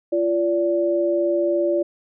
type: tone pair together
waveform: sine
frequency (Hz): 344.3 / 579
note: F4 / D5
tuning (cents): -25 / -25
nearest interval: major sixth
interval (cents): 900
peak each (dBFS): -20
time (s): 0.12-1.83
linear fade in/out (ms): 10
effects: none